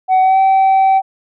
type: tone with pitch glide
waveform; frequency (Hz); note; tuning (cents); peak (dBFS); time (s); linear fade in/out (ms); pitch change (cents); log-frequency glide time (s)
sine; 751 to 769.9; F#5 to G5; +26 to -31; -5; 0.08-1.02; 50; +43; 0.21-0.39
effects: tanh soft clip ceiling -7 dBFS